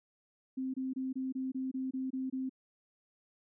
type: tone bursts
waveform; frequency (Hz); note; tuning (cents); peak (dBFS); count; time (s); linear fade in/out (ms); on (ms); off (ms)
sine; 261.6; C4; 0; -33; 10; 0.57-2.495; 10; 170; 25
effects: none